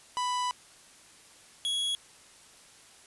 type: tone pair in turn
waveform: 45% pulse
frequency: 992 / 3337 Hz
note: B5 / G#7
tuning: +7 / +8 cents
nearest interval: octave + major sixth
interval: 2101 cents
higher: second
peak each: -28 dBFS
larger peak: neither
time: 0.17-0.51 / 1.65-1.95 s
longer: first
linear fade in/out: 0 ms
effects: white hiss -55 dBFS RMS until 3.06 s + resampled to 24000 Hz